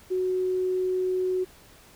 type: tone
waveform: sine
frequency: 369.7 Hz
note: F#4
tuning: 1 cent flat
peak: -23 dBFS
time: 0.1-1.45 s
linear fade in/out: 20 ms
effects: pink hiss -53 dBFS RMS until 1.95 s